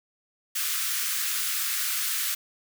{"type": "high-pass noise", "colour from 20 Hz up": "white", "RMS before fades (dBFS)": -28, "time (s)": [0.55, 2.35], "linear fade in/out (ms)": 10, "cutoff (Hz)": 1200, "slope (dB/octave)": 48, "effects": []}